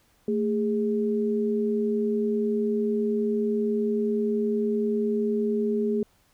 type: tone pair together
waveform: sine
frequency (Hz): 222.7 / 412.3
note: A3 / G#4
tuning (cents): +21 / -13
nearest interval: major seventh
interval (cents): 1066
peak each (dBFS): -25 / -25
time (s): 0.28-6.03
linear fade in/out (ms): 2
effects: pink hiss -64 dBFS RMS until 6.33 s